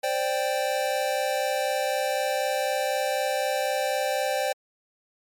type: chord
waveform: square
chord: C suspended second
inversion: none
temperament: equal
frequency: 523.3 / 587.3 / 784 Hz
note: C5 / D5 / G5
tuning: 0 / 0 / 0 cents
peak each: -29 dBFS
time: 0.03-4.53 s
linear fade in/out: 10 ms
effects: MP3 64 kbps